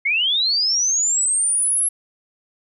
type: linear sweep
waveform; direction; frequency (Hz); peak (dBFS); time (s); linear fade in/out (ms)
sine; up; 2102 to 11175; -16; 0.05-1.89; 10
effects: none